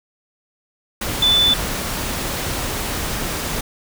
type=tone in noise; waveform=sine; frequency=3500 Hz; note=A7; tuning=10 cents flat; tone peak=-12 dBFS; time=1.22-1.54 s; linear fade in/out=5 ms; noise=pink; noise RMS=-24 dBFS; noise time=1.01-3.61 s; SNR=+9 dB; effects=none